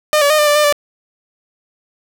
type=tone with pitch steps; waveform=sawtooth; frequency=607 / 572 / 613 / 597 / 587 / 600 / 584 Hz; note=D#5 / D5 / D#5 / D5 / D5 / D5 / D5; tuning=-43 / -46 / -26 / +28 / -1 / +37 / -10 cents; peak=-6 dBFS; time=0.13-0.725 s; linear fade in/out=0 ms; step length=85 ms; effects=none